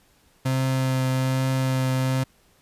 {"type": "tone with vibrato", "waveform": "35% pulse", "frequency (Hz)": 131, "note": "C3", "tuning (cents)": 2, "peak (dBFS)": -19, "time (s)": [0.45, 2.24], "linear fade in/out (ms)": 10, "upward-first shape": "triangle", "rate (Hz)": 1.2, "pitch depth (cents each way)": 13, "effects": ["pink hiss -60 dBFS RMS until 2.61 s", "resampled to 32000 Hz"]}